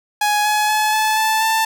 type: tone with pitch steps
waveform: sawtooth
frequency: 835 / 845.2 / 855.5 / 865.9 / 876.5 / 887.2 Hz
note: G#5 / G#5 / A5 / A5 / A5 / A5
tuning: +9 / +30 / -49 / -28 / -7 / +14 cents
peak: -11 dBFS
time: 0.21-1.65 s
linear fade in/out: 5 ms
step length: 240 ms
effects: none